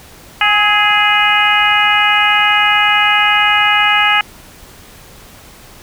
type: harmonic tone with a mistuned harmonic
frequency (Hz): 415.3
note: G#4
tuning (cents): 0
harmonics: 2 / 3 / 4 / 5 / 6 / 7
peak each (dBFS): -16 / -16 / -16 / -16 / -16 / -16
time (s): 0.41-4.21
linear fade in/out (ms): 2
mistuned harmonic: 3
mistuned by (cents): +37
effects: pink hiss -39 dBFS RMS until 5.82 s